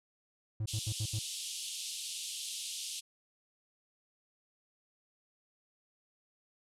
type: tone bursts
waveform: triangle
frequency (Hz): 108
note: A2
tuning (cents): -32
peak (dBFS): -30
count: 5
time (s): 0.6-1.191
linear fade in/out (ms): 5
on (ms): 59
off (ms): 74
type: band-pass noise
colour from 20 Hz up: pink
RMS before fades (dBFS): -41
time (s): 0.67-3.01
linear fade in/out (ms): 20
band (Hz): 2900 to 11000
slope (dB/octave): 48
effects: none